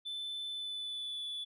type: tone with pitch glide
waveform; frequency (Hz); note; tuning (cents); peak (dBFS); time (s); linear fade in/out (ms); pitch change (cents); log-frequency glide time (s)
sine; 3520 to 3454; A7 to A7; 0 to -33; -35; 0.05-1.45; 20; -33; 0.48-1.24
effects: tanh soft clip ceiling -36 dBFS

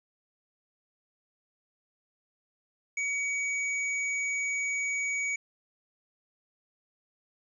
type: tone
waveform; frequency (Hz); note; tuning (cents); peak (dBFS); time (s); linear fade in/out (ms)
square; 2260; C#7; +33; -29; 2.97-5.36; 5
effects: resampled to 22050 Hz + 10-bit

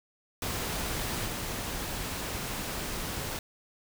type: noise with level steps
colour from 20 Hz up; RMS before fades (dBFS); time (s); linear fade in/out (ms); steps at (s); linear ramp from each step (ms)
pink; -33 / -35; 0.42-3.39; 2; 1.26; 2
effects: none

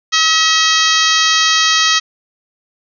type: harmonic tone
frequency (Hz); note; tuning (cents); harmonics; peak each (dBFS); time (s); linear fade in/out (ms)
641; E5; -49; 2 / 3 / 4 / 5 / 6 / 7 / 8 / 9 / 10; -17 / -17 / -21 / -17 / -18 / -19 / -21 / -21 / -22; 0.12-2; 20
effects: none

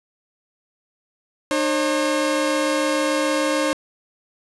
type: tone pair together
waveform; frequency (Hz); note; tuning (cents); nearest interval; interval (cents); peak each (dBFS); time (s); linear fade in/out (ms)
sawtooth; 302.9 / 539; D#4 / C#5; -46 / -49; minor seventh; 997; -18 / -17; 1.51-3.73; 0
effects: resampled to 24000 Hz + 8-bit

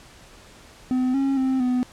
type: tone with pitch steps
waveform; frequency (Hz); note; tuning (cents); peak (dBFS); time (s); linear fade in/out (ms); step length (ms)
triangle; 254.8 / 272.6 / 262.5 / 250; C4 / C#4 / C4 / B3; -46 / -29 / +6 / +21; -17; 0.91-1.83; 0; 230
effects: pink hiss -48 dBFS RMS until 1.92 s + low-pass 9000 Hz 12 dB/octave

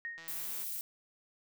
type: tone with exponential decay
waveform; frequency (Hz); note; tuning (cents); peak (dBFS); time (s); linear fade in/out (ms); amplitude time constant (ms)
sine; 1860; A#6; -4; -35; 0.05-0.51; 0; 100
type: click train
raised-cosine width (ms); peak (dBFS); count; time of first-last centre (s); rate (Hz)
0.2; -35; 76; 0.18-0.637; 164
type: noise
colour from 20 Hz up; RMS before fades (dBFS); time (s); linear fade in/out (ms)
violet; -39; 0.28-0.81; 0
effects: none

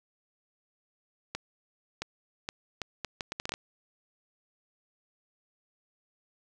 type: accelerating click train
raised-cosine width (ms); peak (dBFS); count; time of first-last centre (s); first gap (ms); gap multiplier
0.2; -16; 12; 1.35-3.539; 670; 0.7
effects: none

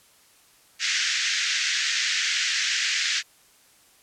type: band-pass noise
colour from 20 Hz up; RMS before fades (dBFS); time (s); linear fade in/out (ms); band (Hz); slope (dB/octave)
pink; -25; 0.79-3.23; 50; 1600 to 6900; 48
effects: white hiss -57 dBFS RMS until 4.02 s + low-pass 12000 Hz 12 dB/octave

